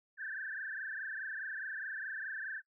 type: tone with frequency modulation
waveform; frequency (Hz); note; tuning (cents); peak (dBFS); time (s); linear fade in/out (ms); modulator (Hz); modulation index
sine; 1655; G#6; -6; -38; 0.17-2.62; 50; 24.8; 5.3
effects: noise-tail reverb RT60 0.1 s tail -23 dB re dry